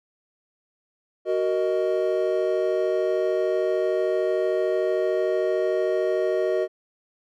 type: chord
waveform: triangle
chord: D# minor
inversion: first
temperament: just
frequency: 373.4 / 466.7 / 622.3 Hz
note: F#4 / A#4 / D#5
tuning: +16 / +2 / 0 cents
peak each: -22 / -25 / -23 dBFS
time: 1.25-6.68 s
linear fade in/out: 50 ms
effects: none